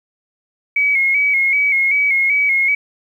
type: tone with vibrato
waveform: sine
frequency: 2217 Hz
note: C#7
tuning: in tune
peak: -12 dBFS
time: 0.76-2.75 s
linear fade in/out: 5 ms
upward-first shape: square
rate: 2.6 Hz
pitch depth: 46 cents each way
effects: 8-bit